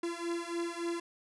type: beating tone pair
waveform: 45% pulse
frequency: 339 / 342.5 Hz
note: E4 / F4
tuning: +49 / -34 cents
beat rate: 3.5 Hz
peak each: -37 / -37 dBFS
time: 0.03-1 s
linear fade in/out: 5 ms
effects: resampled to 24000 Hz